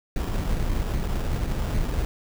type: noise with sample-and-hold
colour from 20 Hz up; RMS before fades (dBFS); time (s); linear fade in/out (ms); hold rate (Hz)
brown; -25; 0.16-2.05; 2; 2100
effects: none